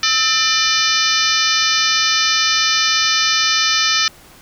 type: harmonic tone with a mistuned harmonic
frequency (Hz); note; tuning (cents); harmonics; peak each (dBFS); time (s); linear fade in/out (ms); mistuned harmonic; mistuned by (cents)
597; D5; +28; 2 / 3 / 4 / 5 / 6 / 7 / 8 / 9 / 10; -22 / -22 / -22 / -22 / -22 / -22 / -22 / -22 / -22; 0.03-4.08; 2; 2; +150
effects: pink hiss -44 dBFS RMS until 4.41 s